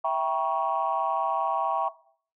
sine chord, E diminished seventh, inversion none, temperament equal with one note detuned, 659.3 / 784 / 954.7 / 1108.7 Hz, E5 / G5 / Bb5 / Db6, 0 / 0 / +41 / 0 cents, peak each -28 dBFS, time 0.04-1.89 s, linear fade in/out 10 ms, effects noise-tail reverb RT60 0.5 s tail -17 dB re dry + tanh soft clip ceiling -15 dBFS

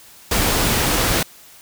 pink noise, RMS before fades -18 dBFS, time 0.31-1.23 s, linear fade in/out 5 ms, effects white hiss -45 dBFS RMS until 1.61 s

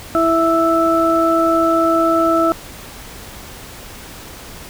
harmonic tone, 329.6 Hz, E4, in tune, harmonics 1 / 2 / 4, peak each -16 / -16 / -16 dBFS, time 0.15-2.52 s, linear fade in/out 0 ms, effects pink hiss -35 dBFS RMS until 4.69 s

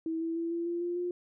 sine tone with pitch steps, 324.6 / 329.3 / 334.1 / 339 / 343.9 / 348.9 / 354 Hz, E4 / E4 / E4 / E4 / F4 / F4 / F4, -27 / -2 / +23 / +49 / -27 / -2 / +23 cents, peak -30 dBFS, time 0.06-1.11 s, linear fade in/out 2 ms, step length 150 ms, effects none

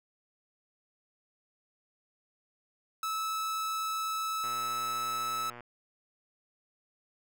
45% pulse tone, 1304 Hz, E6, 19 cents flat, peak -31 dBFS, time 3.03-5.5 s, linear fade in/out 2 ms
click train, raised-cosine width 0.5 ms, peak -31 dBFS, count 141, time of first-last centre 4.44-5.607 s, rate 120 Hz
effects none

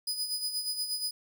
sawtooth tone with tremolo, 4978 Hz, D#8, in tune, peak -26 dBFS, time 0.07-1.11 s, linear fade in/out 5 ms, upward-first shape sine, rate 8.4 Hz, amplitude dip 60%, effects none

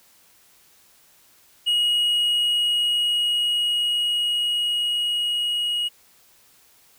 triangle tone with level ramp, 2893 Hz, F#7, 40 cents flat, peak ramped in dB -16 to -20 dBFS, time 1.66-5.89 s, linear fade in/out 20 ms, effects white hiss -56 dBFS RMS until 6.98 s

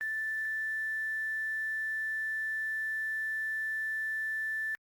sine tone with quantisation, 1760 Hz, A6, in tune, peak -31 dBFS, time 0.01-4.75 s, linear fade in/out 0 ms, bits 9, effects Opus 32 kbps

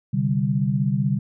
sine chord, C suspended second, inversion none, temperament equal, 130.81 / 146.83 / 196 Hz, C3 / D3 / G3, 0 / 0 / 0 cents, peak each -23 dBFS, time 0.13-1.19 s, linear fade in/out 10 ms, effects none

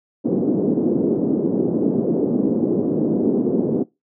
pink band-pass noise, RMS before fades -19 dBFS, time 0.24-3.84 s, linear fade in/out 20 ms, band 210 to 400 Hz, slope 24 dB/octave, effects noise-tail reverb RT60 0.2 s tail -20 dB re dry

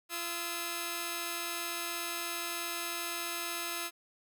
5% pulse tone pair together, 342.7 / 1294 Hz, F4 / E6, -33 / -32 cents, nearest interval octave + major seventh, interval 2301 cents, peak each -26 dBFS, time 0.09-3.91 s, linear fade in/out 50 ms, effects none

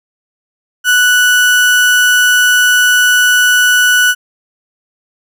35% pulse tone, 1480 Hz, F#6, in tune, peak -5 dBFS, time 0.84-4.15 s, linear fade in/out 50 ms, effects none

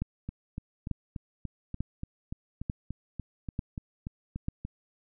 two click trains, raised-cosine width 5 ms, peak -18 / -23 dBFS, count 6 / 16, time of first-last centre 0.02-4.484 / 0.29-4.65 s, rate 1.12 / 3.44 Hz, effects none

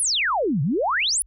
sine exponential two-way sweep, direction down then up, 11175 to 126.9 to 11175 Hz, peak -19 dBFS, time 0-1.22 s, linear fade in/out 0 ms, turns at 0.62 s, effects added 48 Hz sine -51 dBFS peak until 1.26 s

